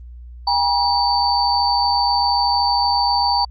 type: tone cluster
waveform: sine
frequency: 804 / 957 / 4564 Hz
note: G5 / A#5 / C#8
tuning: +44 / +45 / +50 cents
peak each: -19 dBFS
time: 0.47-3.45 s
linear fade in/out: 5 ms
effects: added 60 Hz sine -34 dBFS peak until 3.5 s + Opus 24 kbps